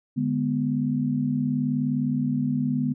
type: chord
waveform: sine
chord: G# diminished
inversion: second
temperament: equal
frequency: 146.83 / 207.7 / 246.9 Hz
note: D3 / G#3 / B3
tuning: 0 / 0 / 0 cents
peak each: -27 / -29 / -24 dBFS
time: 0.16-2.94 s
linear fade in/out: 20 ms
effects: none